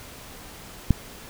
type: click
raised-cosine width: 5 ms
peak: -4 dBFS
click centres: 0.907 s
effects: pink hiss -43 dBFS RMS until 1.29 s